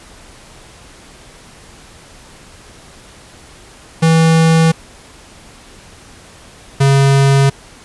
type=tone pair in turn; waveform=square; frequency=162.6 / 137.56 Hz; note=E3 / C#3; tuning=-23 / -13 cents; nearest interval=minor third; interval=290 cents; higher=first; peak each=-8 dBFS; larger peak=neither; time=4.02-4.72 / 6.8-7.5 s; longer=neither; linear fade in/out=10 ms; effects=pink hiss -40 dBFS RMS until 7.84 s + resampled to 24000 Hz